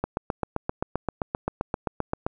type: click train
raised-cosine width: 1 ms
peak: -11 dBFS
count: 18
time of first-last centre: 0.04-2.265 s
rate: 7.64 Hz
effects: none